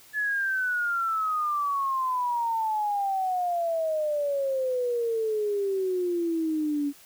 sine exponential sweep, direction down, 1724 to 282 Hz, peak -24 dBFS, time 0.13-6.93 s, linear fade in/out 50 ms, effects white hiss -53 dBFS RMS until 7.05 s

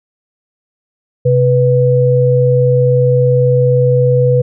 sine tone pair together, 130.6 / 493.1 Hz, C3 / B4, -3 / -3 cents, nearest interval octave + major seventh, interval 2300 cents, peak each -10 dBFS, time 1.25-4.42 s, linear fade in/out 10 ms, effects none

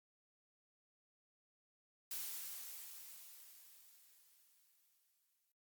blue noise with exponential decay, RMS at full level -43 dBFS, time 2.11-5.52 s, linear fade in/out 2 ms, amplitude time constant 740 ms, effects noise-tail reverb RT60 0.3 s tail -19 dB re dry + Opus 48 kbps

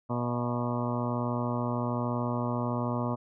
harmonic tone with a mistuned harmonic, 121.2 Hz, B2, 32 cents flat, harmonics 1 / 2 / 3 / 4 / 5 / 6 / 7 / 8 / 9 / 10, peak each -32 / -32 / -40 / -40 / -37 / -43 / -41 / -39 / -39 / -44 dBFS, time 0.09-3.16 s, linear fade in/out 20 ms, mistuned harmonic 6, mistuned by -67 cents, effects none

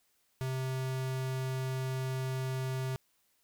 square tone, 130.81 Hz, C3, in tune, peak -33 dBFS, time 0.41-2.96 s, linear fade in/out 0 ms, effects white hiss -73 dBFS RMS until 3.43 s

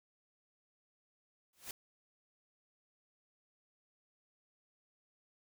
white noise with exponential growth, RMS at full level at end -40 dBFS, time 1.53-1.71 s, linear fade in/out 2 ms, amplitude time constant 38 ms, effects none

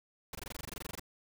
pink noise bursts, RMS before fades -42 dBFS, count 16, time 0.33-0.996 s, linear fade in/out 2 ms, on 21 ms, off 22 ms, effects none

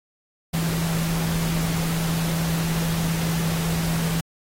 sine tone in noise, 164.81 Hz, E3, in tune, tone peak -22 dBFS, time 0.53-4.21 s, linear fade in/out 10 ms, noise pink, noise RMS -30 dBFS, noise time 0.53-4.21 s, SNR +5 dB, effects AAC 48 kbps

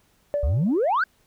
sine tone with exponential decay, 580 Hz, D5, 22 cents flat, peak -18 dBFS, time 0.34-0.85 s, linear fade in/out 0 ms, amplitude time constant 110 ms
sine exponential sweep, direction up, 58.27 to 1611 Hz, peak -17 dBFS, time 0.43-1.04 s, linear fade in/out 5 ms
effects tanh soft clip ceiling -16 dBFS + pink hiss -63 dBFS RMS until 1.26 s

